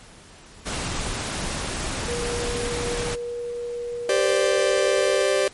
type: noise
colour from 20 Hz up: pink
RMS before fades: -28 dBFS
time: 0.65-3.16 s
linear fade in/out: 20 ms
type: tone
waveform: sine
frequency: 478.8 Hz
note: A#4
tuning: 46 cents sharp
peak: -27 dBFS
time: 2.08-5.23 s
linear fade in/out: 5 ms
type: chord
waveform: 45% pulse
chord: G suspended fourth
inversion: none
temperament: just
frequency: 392 / 522.7 / 588 Hz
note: G4 / C5 / D5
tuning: 0 / -2 / +2 cents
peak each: -23 dBFS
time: 4.09-5.48 s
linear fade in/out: 2 ms
effects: pink hiss -47 dBFS RMS until 5.53 s + MP3 48 kbps